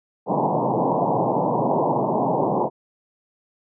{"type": "band-pass noise", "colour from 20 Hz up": "white", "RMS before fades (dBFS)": -21, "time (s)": [0.26, 2.7], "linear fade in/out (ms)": 50, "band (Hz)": [120, 1000], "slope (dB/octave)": 96, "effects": []}